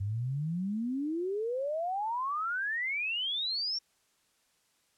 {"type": "exponential sweep", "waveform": "sine", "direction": "up", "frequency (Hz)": [95.6, 5588], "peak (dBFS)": -30, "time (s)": [0, 3.79], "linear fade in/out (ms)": 10, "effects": ["white hiss -71 dBFS RMS until 4.97 s", "low-pass 10000 Hz 12 dB/octave"]}